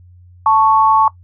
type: tone pair together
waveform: sine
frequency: 880 / 1108.7 Hz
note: A5 / C#6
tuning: 0 / 0 cents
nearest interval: major third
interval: 400 cents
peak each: -11 dBFS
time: 0.46-1.08 s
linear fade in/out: 2 ms
effects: noise-tail reverb RT60 0.1 s tail -19 dB re dry + added 89 Hz sine -40 dBFS peak until 1.23 s